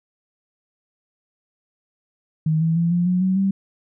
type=tone with pitch steps; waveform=sine; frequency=157.3 / 162.94 / 168.78 / 174.84 / 181.11 / 187.6 / 194.33 Hz; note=D#3 / E3 / E3 / F3 / F#3 / F#3 / G3; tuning=+19 / -20 / +41 / +2 / -37 / +24 / -15 cents; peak=-16 dBFS; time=2.46-3.51 s; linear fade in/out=5 ms; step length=150 ms; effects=none